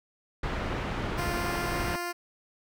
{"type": "low-pass noise", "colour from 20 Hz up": "pink", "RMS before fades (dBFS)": -32, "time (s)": [0.43, 1.96], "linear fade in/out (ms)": 5, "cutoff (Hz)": 2300, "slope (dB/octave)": 12}
{"type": "tone", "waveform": "10% pulse", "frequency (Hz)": 349.2, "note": "F4", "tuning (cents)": 0, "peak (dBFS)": -23, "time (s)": [1.17, 2.13], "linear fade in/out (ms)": 20}
{"effects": []}